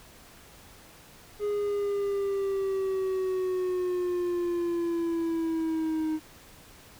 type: linear sweep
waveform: triangle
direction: down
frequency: 415.3 to 311.1 Hz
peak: -24 dBFS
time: 1.39-6.2 s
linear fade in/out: 50 ms
effects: pink hiss -52 dBFS RMS until 6.99 s